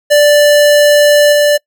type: tone with level steps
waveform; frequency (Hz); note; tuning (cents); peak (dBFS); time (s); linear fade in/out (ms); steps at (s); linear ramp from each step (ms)
square; 587.3; D5; 0; -5 / -7; 0.1-1.58; 20; 1.32; 10
effects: noise-tail reverb RT60 0.1 s tail -25 dB re dry